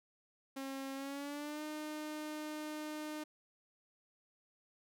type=tone with pitch glide; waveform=sawtooth; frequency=270 to 304.8 Hz; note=C#4 to D#4; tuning=-45 to -36 cents; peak=-37 dBFS; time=0.56-3.24 s; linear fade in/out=10 ms; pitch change=+209 cents; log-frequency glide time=0.94-1.63 s; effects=none